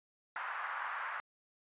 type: band-pass noise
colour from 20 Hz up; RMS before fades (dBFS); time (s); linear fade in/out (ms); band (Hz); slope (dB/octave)
white; -40; 0.36-1.2; 0; 940 to 1600; 24
effects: resampled to 8000 Hz